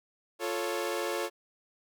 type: chord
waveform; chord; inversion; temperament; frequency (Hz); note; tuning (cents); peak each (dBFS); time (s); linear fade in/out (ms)
sawtooth; F augmented; none; equal; 349.2 / 440 / 554.4; F4 / A4 / C#5; 0 / 0 / 0; -31; 0.39-1.3; 50
effects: none